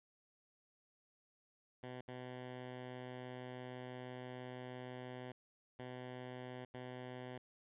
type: tone bursts at uneven times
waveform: 10% pulse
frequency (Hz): 126.1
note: B2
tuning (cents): +36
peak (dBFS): -38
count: 4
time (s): 1.83-2.01 / 2.08-5.32 / 5.79-6.65 / 6.74-7.38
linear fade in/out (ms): 5
effects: resampled to 8000 Hz